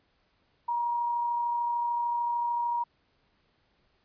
sine tone with amplitude modulation, 950 Hz, A#5, 33 cents sharp, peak -25 dBFS, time 0.68-2.84 s, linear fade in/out 10 ms, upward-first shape sine, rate 33.4 Hz, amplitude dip 25%, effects pink hiss -70 dBFS RMS until 4.04 s + resampled to 11025 Hz

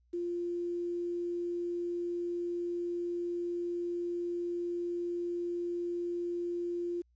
sine tone with quantisation, 347.8 Hz, F4, 7 cents flat, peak -32 dBFS, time 0.13-7.02 s, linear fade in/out 10 ms, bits 10, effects added 60 Hz sine -66 dBFS peak until 7.15 s + resampled to 16000 Hz

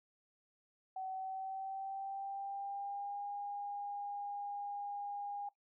sine tone with pitch glide, 758 to 812.4 Hz, F#5 to G#5, +42 to -38 cents, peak -39 dBFS, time 0.96-5.49 s, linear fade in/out 5 ms, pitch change +120 cents, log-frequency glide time 1.1-3.25 s, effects noise-tail reverb RT60 0.1 s tail -17 dB re dry

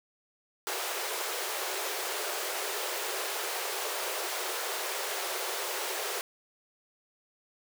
pink high-pass noise, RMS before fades -34 dBFS, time 0.67-6.21 s, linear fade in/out 0 ms, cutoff 360 Hz, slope 96 dB/octave, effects none

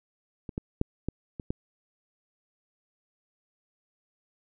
clicks, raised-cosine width 3 ms, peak -24 / -18 / -11 / -16 / -23 / -16 dBFS, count 6, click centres 0.492 / 0.579 / 0.814 / 1.086 / 1.398 / 1.505 s, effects none

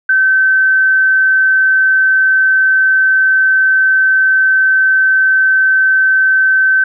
sine tone, 1539 Hz, G6, 32 cents flat, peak -7 dBFS, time 0.09-6.84 s, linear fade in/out 5 ms, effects none

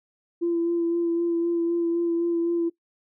sine tone with vibrato, 339.4 Hz, F4, 49 cents flat, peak -20 dBFS, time 0.41-2.7 s, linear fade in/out 20 ms, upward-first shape sine, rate 3.9 Hz, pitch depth 18 cents each way, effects noise-tail reverb RT60 0.1 s tail -19 dB re dry + tanh soft clip ceiling -16 dBFS

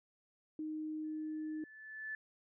sine tone, 310 Hz, D#4, 6 cents flat, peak -38 dBFS, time 0.59-1.64 s, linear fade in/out 2 ms
sine tone with exponential growth, 1744 Hz, A6, 16 cents flat, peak -38 dBFS, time 1.04-2.15 s, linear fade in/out 2 ms, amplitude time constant 240 ms
effects none

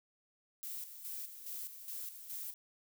violet noise with tremolo, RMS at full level -43 dBFS, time 0.63-2.54 s, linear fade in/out 0 ms, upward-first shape square, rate 2.4 Hz, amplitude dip 60%, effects none

